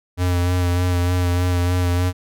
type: tone with vibrato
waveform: square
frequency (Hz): 89.1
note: F2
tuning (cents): +35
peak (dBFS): -17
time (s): 0.17-2.13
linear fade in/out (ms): 50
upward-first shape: sine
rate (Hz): 3.3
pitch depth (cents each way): 24
effects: none